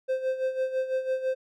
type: tone with tremolo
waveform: triangle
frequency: 521 Hz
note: C5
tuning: 7 cents flat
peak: -21 dBFS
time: 0.08-1.35 s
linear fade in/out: 20 ms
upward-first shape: sine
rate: 6 Hz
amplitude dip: 70%
effects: none